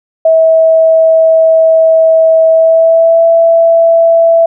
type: tone with pitch glide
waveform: sine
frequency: 647 to 664.4 Hz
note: E5 to E5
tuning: -32 to +13 cents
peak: -3 dBFS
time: 0.25-4.46 s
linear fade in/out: 5 ms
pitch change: +45 cents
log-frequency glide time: 2.49-3.25 s
effects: none